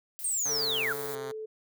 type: noise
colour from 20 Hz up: violet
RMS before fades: -40 dBFS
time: 0.19-1.15 s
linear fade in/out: 0 ms
type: linear sweep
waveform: sine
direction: down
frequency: 8800 to 1300 Hz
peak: -27 dBFS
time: 0.24-0.93 s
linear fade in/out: 5 ms
type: tone with vibrato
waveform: 5% pulse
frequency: 135.7 Hz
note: C#3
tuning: 36 cents flat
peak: -28 dBFS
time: 0.45-1.32 s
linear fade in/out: 10 ms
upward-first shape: square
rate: 2.2 Hz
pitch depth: 42 cents each way
type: tone with pitch glide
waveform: sine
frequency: 443 to 435.6 Hz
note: A4 to A4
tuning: +12 to -17 cents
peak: -35 dBFS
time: 0.49-1.46 s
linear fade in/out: 10 ms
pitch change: -29 cents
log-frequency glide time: 0.74-1.07 s
effects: none